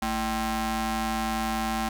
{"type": "ring-modulated tone", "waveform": "sawtooth", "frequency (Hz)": 277, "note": "C#4", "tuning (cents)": -1, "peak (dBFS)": -19, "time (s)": [0.02, 1.89], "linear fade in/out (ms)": 5, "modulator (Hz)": 499, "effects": []}